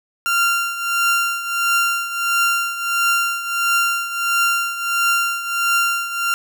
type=tone with tremolo; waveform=30% pulse; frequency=1385 Hz; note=F6; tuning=15 cents flat; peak=-11 dBFS; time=0.26-6.34 s; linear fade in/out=0 ms; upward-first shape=triangle; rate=1.5 Hz; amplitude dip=75%; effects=none